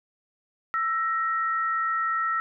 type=tone pair together; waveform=sine; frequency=1328.4 / 1877 Hz; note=E6 / A#6; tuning=+13 / +11 cents; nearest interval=tritone; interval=598 cents; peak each=-24 / -30 dBFS; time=0.74-2.4 s; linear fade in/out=0 ms; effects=none